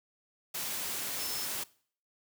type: tone in noise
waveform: sine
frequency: 5274 Hz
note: E8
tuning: in tune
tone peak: -40 dBFS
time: 1.19-1.46 s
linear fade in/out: 10 ms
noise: white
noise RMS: -36 dBFS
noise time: 0.54-1.64 s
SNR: -7 dB
effects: noise-tail reverb RT60 0.5 s tail -21 dB re dry + high-pass 100 Hz 12 dB/octave